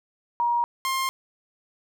sine / sawtooth tone pair in turn, 950 / 1060.2 Hz, A#5 / C6, +33 / +23 cents, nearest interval major second, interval 190 cents, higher second, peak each -20 dBFS, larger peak neither, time 0.4-0.64 / 0.85-1.09 s, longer neither, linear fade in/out 0 ms, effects none

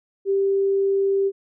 sine tone, 392.6 Hz, G4, 3 cents sharp, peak -17 dBFS, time 0.25-1.32 s, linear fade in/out 50 ms, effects none

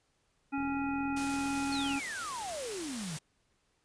harmonic tone, 277.2 Hz, C#4, in tune, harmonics 1 / 3 / 5 / 7 / 9, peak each -32 / -38 / -41 / -53 / -43 dBFS, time 0.52-2 s, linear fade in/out 20 ms
click train, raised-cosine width 3 ms, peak -36 dBFS, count 59, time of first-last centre 0.58-1.958 s, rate 42.1 Hz
white noise, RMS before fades -41 dBFS, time 1.16-3.19 s, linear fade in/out 10 ms
sine exponential sweep, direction down, 4435 to 145.9 Hz, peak -37 dBFS, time 1.72-3.17 s, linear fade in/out 5 ms
effects pink hiss -74 dBFS RMS until 3.84 s + resampled to 22050 Hz

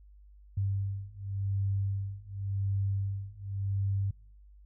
sine beating tone pair, 98 / 98.9 Hz, G2 / G2, 0 / +16 cents, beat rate 0.9 Hz, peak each -33 / -32 dBFS, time 0.57-4.11 s, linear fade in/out 5 ms, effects noise-tail reverb RT60 0.5 s tail -24 dB re dry + added 50 Hz sine -52 dBFS peak until 4.65 s

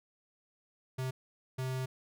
square tone bursts at uneven times, 129.9 Hz, C3, 12 cents flat, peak -34 dBFS, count 2, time 0.98-1.11 / 1.58-1.86 s, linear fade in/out 10 ms, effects none

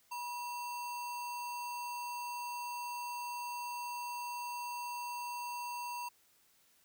sine tone with sample-and-hold, 967 Hz, B5, 37 cents flat, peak -38 dBFS, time 0.11-6.09 s, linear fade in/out 10 ms, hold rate 3675 Hz, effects white hiss -69 dBFS RMS until 6.84 s

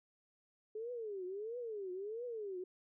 sine tone with vibrato, 422 Hz, G#4, 28 cents sharp, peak -40 dBFS, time 0.75-2.64 s, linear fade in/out 5 ms, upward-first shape triangle, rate 1.5 Hz, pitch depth 290 cents each way, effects none

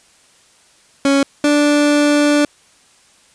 30% pulse tone pair in turn, 277.2 / 293.1 Hz, C#4 / D4, 0 / -3 cents, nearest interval minor second, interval 97 cents, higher second, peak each -8 dBFS, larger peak neither, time 1.05-1.23 / 1.44-2.45 s, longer second, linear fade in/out 2 ms, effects white hiss -51 dBFS RMS until 3.34 s + resampled to 22050 Hz

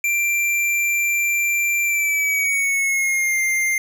square tone with pitch glide, 2360 to 2103 Hz, D7 to C7, +8 to +8 cents, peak -18 dBFS, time 0.04-3.78 s, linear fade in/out 2 ms, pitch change -200 cents, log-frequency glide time 1.84-3.38 s, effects none

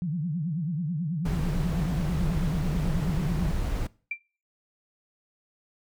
sine tone with vibrato, 162.3 Hz, E3, 27 cents flat, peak -26 dBFS, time 0.02-3.51 s, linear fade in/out 0 ms, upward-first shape sine, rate 9.2 Hz, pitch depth 210 cents each way
brown noise, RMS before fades -29 dBFS, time 1.25-3.87 s, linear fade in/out 5 ms
sine tone with exponential decay, 2357 Hz, D7, 6 cents sharp, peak -24 dBFS, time 4.11-4.2 s, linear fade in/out 5 ms, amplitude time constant 18 ms
effects noise-tail reverb RT60 0.4 s tail -22 dB re dry

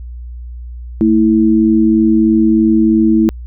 sine tone pair together, 222 / 325.1 Hz, A3 / E4, +16 / -24 cents, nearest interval perfect fifth, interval 660 cents, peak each -10 dBFS, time 1.01-3.29 s, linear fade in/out 0 ms, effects added 60 Hz sine -25 dBFS peak until 3.46 s

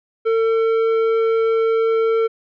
sine tone with tanh clipping, 450.5 Hz, A4, 41 cents sharp, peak -16 dBFS, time 0.25-2.28 s, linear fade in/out 20 ms, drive 10 dB, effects none

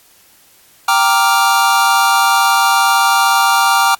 square chord, G minor seventh, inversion none, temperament equal, 784 / 932.3 / 1174.7 / 1396.9 Hz, G5 / Bb5 / D6 / F6, 0 / 0 / 0 / 0 cents, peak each -16 dBFS, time 0.88-3.95 s, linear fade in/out 5 ms, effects white hiss -48 dBFS RMS until 3.99 s + AAC 64 kbps

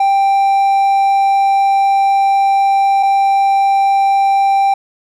triangle tone pair in turn, 787 / 787 Hz, G5 / G5, +7 / +7 cents, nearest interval unison, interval 0 cents, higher neither, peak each -7 / -7 dBFS, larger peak neither, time 0-3.03 / 3.03-4.74 s, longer first, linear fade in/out 5 ms, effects none

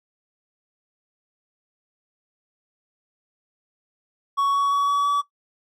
triangle tone with pitch steps, 1116 / 1123.1 / 1130.3 / 1137.5 / 1144.7 Hz, C#6 / C#6 / C#6 / C#6 / D6, +11 / +22 / +33 / +44 / -45 cents, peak -16 dBFS, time 4.37-5.22 s, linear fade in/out 20 ms, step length 170 ms, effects noise-tail reverb RT60 0.1 s tail -17 dB re dry

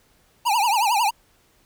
square tone with vibrato, 880 Hz, A5, in tune, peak -18 dBFS, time 0.45-1.11 s, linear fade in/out 20 ms, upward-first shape triangle, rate 11 Hz, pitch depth 220 cents each way, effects pink hiss -60 dBFS RMS until 1.65 s

